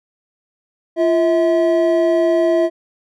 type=tone pair together; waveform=triangle; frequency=343.4 / 647 Hz; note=F4 / E5; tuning=-29 / -32 cents; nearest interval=major seventh; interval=1097 cents; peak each=-13 dBFS; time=0.96-2.7 s; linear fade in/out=50 ms; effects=none